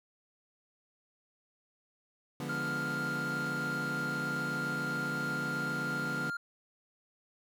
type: chord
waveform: 30% pulse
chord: D diminished seventh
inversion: none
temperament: equal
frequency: 146.83 / 174.61 / 207.7 / 246.9 Hz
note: D3 / F3 / Ab3 / Cb4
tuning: 0 / 0 / 0 / 0 cents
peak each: -37 / -40 / -42 / -38 dBFS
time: 2.4-6.3 s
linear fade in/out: 2 ms
type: tone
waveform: triangle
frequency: 1400 Hz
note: F6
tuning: 4 cents sharp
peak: -32 dBFS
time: 2.49-6.37 s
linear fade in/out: 5 ms
effects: none